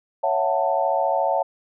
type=chord; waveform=sine; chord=F# minor seventh; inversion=second; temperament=just; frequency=555 / 666 / 740 / 888 Hz; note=C#5 / E5 / F#5 / A5; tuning=+2 / +18 / 0 / +16 cents; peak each=-24 dBFS; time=0.23-1.43 s; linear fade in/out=10 ms; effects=none